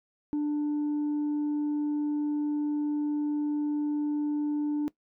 sine tone, 295.9 Hz, D4, 13 cents sharp, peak -23 dBFS, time 0.33-4.88 s, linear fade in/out 0 ms, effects noise-tail reverb RT60 0.1 s tail -21 dB re dry + tanh soft clip ceiling -25 dBFS

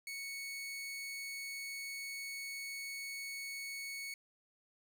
sawtooth tone, 2217 Hz, C#7, in tune, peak -38 dBFS, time 0.07-4.14 s, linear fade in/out 2 ms, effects none

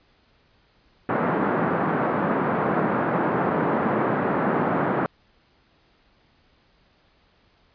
pink band-pass noise, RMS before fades -23 dBFS, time 1.09-5.06 s, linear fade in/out 0 ms, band 160 to 1500 Hz, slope 24 dB/octave, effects pink hiss -61 dBFS RMS until 7.74 s + resampled to 11025 Hz

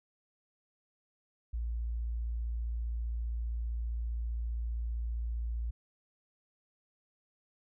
sine tone, 57.6 Hz, A#1, 20 cents flat, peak -32 dBFS, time 1.53-5.71 s, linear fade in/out 10 ms, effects none

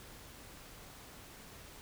silence, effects pink hiss -53 dBFS RMS until 1.81 s

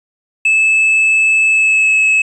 triangle tone with pitch glide, 2613 to 2587 Hz, E7 to E7, -16 to -33 cents, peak -7 dBFS, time 0.45-2.22 s, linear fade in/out 5 ms, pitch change -17 cents, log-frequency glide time 1.46-1.96 s, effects resampled to 22050 Hz + 8-bit

